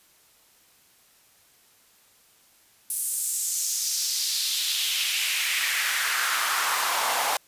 pink noise with high-pass filter sweep, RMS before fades -26 dBFS, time 2.9-7.37 s, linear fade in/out 2 ms, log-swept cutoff 10000 to 750 Hz, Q 2.4, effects white hiss -59 dBFS RMS until 7.47 s + resampled to 32000 Hz

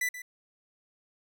45% pulse tone with echo, 1986 Hz, B6, 9 cents sharp, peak -27 dBFS, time 0.01-0.09 s, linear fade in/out 5 ms, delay 130 ms, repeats 1, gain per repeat -12 dB, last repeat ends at 0.22 s, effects none

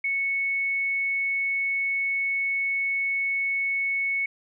sine tone, 2210 Hz, C#7, 6 cents flat, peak -23 dBFS, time 0.04-4.26 s, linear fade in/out 5 ms, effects none

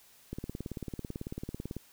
click train, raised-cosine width 3 ms, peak -24 dBFS, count 27, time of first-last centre 0.33-1.766 s, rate 18.1 Hz, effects white hiss -60 dBFS RMS until 1.92 s

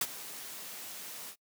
white noise with ADSR envelope, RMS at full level -28 dBFS, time 0.01-1.36 s, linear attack 4 ms, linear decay 42 ms, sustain -16 dB, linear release 69 ms, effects noise-tail reverb RT60 0.1 s tail -24 dB re dry + high-pass 150 Hz 12 dB/octave

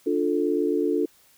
sine chord, D minor, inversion none, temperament just, 293.7 / 352.4 / 440.5 Hz, D4 / F4 / A4, 0 / +16 / +2 cents, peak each -25 dBFS, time 0.06-1.06 s, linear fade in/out 10 ms, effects white hiss -58 dBFS RMS until 1.37 s

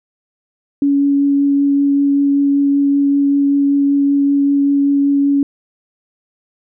sine tone with vibrato, 281.3 Hz, C#4, 26 cents sharp, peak -10 dBFS, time 0.82-5.43 s, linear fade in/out 2 ms, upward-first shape triangle, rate 5.2 Hz, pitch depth 9 cents each way, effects none

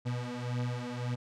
35% pulse beating tone pair, 121.7 / 123.5 Hz, B2 / B2, -25 / 0 cents, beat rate 1.8 Hz, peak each -34 / -34 dBFS, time 0.05-1.16 s, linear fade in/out 20 ms, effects low-pass 6000 Hz 12 dB/octave

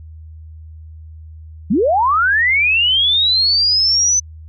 sine linear sweep, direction up, 163.7 to 6100 Hz, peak -11 dBFS, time 1.7-4.2 s, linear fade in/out 10 ms, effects added 79 Hz sine -33 dBFS peak until 4.48 s

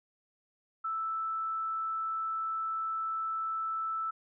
sine tone, 1318.5 Hz, E6, in tune, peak -31 dBFS, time 0.84-4.11 s, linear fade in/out 10 ms, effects none

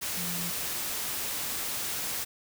sine tone in noise, 174.1 Hz, F3, 5 cents flat, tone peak -37 dBFS, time 0.16-0.51 s, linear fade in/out 20 ms, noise white, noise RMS -33 dBFS, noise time 0.01-2.25 s, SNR -7 dB, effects none

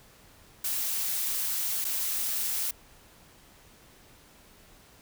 blue noise with dropouts, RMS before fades -30 dBFS, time 0.64-2.71 s, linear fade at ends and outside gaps 5 ms, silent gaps 1.845-1.849 s, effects pink hiss -56 dBFS RMS until 5.01 s

